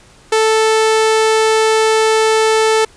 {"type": "tone", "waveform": "sawtooth", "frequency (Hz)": 440, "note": "A4", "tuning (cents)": 0, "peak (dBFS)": -6, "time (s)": [0.32, 2.85], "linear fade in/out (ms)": 5, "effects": ["pink hiss -45 dBFS RMS until 2.96 s", "resampled to 22050 Hz"]}